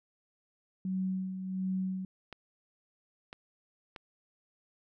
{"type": "tone with tremolo", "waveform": "sine", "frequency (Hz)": 187.8, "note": "F#3", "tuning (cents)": 26, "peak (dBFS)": -29, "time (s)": [0.85, 2.05], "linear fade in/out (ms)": 2, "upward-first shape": "sine", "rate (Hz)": 1.4, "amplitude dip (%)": 55}
{"type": "clicks", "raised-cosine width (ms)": 0.3, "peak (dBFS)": -27, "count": 3, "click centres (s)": [2.327, 3.329, 3.962]}
{"effects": []}